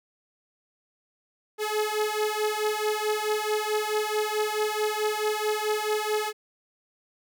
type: beating tone pair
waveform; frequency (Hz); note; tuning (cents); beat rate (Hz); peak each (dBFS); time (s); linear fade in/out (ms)
sawtooth; 423.9 / 428.5; G#4 / A4; +35 / -46; 4.6; -24; 1.58-6.33; 50
effects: none